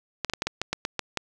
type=clicks; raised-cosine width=0.2 ms; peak=-9 dBFS; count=10; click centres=0.247 / 0.298 / 0.336 / 0.421 / 0.47 / 0.616 / 0.73 / 0.851 / 0.993 / 1.173 s; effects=none